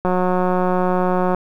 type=click train; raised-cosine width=1 ms; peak=-6 dBFS; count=237; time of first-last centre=0.05-1.347 s; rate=182 Hz; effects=8-bit